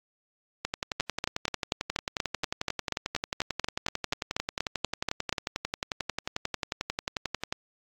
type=two click trains; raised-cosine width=0.2 ms; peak=-10 / -12 dBFS; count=19 / 78; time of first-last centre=1-5.327 / 0.65-7.525 s; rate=4.16 / 11.2 Hz; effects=AAC 48 kbps